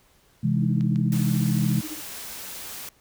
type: chord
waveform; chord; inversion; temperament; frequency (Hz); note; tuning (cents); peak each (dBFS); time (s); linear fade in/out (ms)
sine; C augmented; none; equal; 130.81 / 164.81 / 207.7; C3 / E3 / G#3; 0 / 0 / 0; -24; 0.43-1.81; 10
type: tone with tremolo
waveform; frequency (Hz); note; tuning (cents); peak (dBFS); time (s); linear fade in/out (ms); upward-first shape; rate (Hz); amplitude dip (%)
sine; 309.8; D#4; -7; -31; 0.55-2.01; 50; sine; 14; 100
type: clicks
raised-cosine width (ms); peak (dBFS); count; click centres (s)
0.2; -26; 6; 0.809 / 0.959 / 1.163 / 1.22 / 1.373 / 1.81
type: noise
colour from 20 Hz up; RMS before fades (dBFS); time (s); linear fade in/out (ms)
white; -37; 1.12-2.89; 2
effects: pink hiss -60 dBFS RMS until 3 s